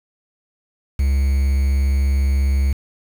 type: tone with quantisation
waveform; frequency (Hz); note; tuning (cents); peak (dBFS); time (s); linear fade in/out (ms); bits
triangle; 68.4; C#2; -23; -12; 0.99-2.73; 5; 6
effects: none